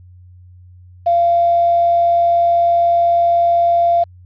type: tone with quantisation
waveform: sine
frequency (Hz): 687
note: F5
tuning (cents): -29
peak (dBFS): -10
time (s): 1.06-4.04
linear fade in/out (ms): 10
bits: 6
effects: added 90 Hz sine -39 dBFS peak until 4.25 s + resampled to 11025 Hz